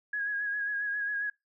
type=tone with vibrato; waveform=sine; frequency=1658 Hz; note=G#6; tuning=3 cents flat; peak=-29 dBFS; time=0.13-1.3 s; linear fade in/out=5 ms; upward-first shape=sine; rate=7.4 Hz; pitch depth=35 cents each way; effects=noise-tail reverb RT60 0.2 s tail -24 dB re dry